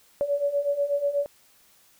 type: beating tone pair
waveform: sine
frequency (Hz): 565 / 573.2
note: C#5 / D5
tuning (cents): +33 / -42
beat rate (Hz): 8.2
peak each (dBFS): -28 / -24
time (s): 0.21-1.26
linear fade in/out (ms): 0
effects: white hiss -59 dBFS RMS until 1.99 s